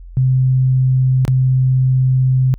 sine tone with dropouts, 129.7 Hz, C3, 15 cents flat, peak -10 dBFS, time 0.17-2.54 s, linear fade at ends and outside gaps 0 ms, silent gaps 1.251-1.279 s, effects added 43 Hz sine -32 dBFS peak until 2.58 s

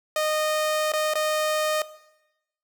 sawtooth tone with dropouts, 616 Hz, D#5, 17 cents flat, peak -18 dBFS, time 0.16-1.82 s, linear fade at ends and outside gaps 2 ms, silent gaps 0.92-0.935 / 1.137-1.154 s, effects noise-tail reverb RT60 0.9 s tail -17 dB re dry

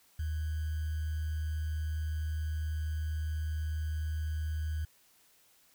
sine tone with sample-and-hold, 77.78 Hz, D#2, in tune, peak -31 dBFS, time 0.19-4.85 s, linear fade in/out 5 ms, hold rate 1575 Hz, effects white hiss -65 dBFS RMS until 5.74 s

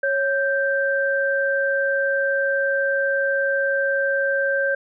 sine tone pair together, 551.8 / 1568 Hz, C#5 / G6, -8 / 0 cents, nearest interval octave + tritone, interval 1808 cents, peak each -21 dBFS, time 0.03-4.75 s, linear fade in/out 5 ms, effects none

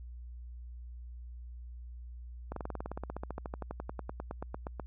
slowing click train, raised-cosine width 1 ms, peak -24 dBFS, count 30, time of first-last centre 2.52-4.798 s, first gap 43 ms, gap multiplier 1.04, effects added 60 Hz sine -43 dBFS peak until 4.86 s

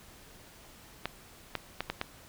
clicks, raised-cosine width 0.3 ms, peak -15 dBFS, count 5, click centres 1.056 / 1.553 / 1.806 / 1.9 / 2.014 s, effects pink hiss -54 dBFS RMS until 2.28 s

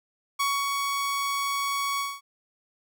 sawtooth tone with ADSR envelope, 1119 Hz, C#6, 16 cents sharp, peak -19 dBFS, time 0.39-2.21 s, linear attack 14 ms, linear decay 240 ms, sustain -3 dB, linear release 220 ms, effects none

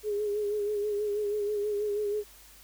sine tone with vibrato, 415.3 Hz, G#4, in tune, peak -27 dBFS, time 0.03-2.24 s, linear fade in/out 50 ms, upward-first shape sine, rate 6.2 Hz, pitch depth 42 cents each way, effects added 50 Hz sine -58 dBFS peak until 2.63 s + white hiss -54 dBFS RMS until 2.63 s

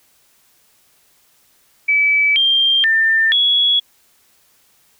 sine tone with pitch steps, 2298 / 3183 / 1794 / 3359 Hz, D7 / G7 / A6 / G#7, -38 / +26 / +33 / +19 cents, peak -11 dBFS, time 1.88-3.8 s, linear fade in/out 10 ms, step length 480 ms, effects white hiss -56 dBFS RMS until 4.99 s

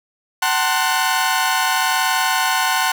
sawtooth tone cluster, 756 / 893 / 1048 / 1471 Hz, F#5 / A5 / C6 / F#6, +37 / +25 / +2 / -11 cents, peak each -18 dBFS, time 0.42-2.92 s, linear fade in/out 5 ms, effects none

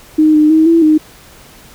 sine tone with pitch steps, 309.7 / 304.3 / 316.8 / 332.2 / 309 Hz, D#4 / D#4 / D#4 / E4 / D#4, -8 / -38 / +31 / +13 / -12 cents, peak -5 dBFS, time 0.18-0.98 s, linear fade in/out 10 ms, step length 160 ms, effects pink hiss -40 dBFS RMS until 1.74 s

